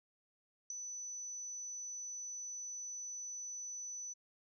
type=tone with ADSR envelope; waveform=sine; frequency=5980 Hz; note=F#8; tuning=17 cents sharp; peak=-35 dBFS; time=0.7-4.14 s; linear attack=4 ms; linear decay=6 ms; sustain=-7 dB; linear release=19 ms; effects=none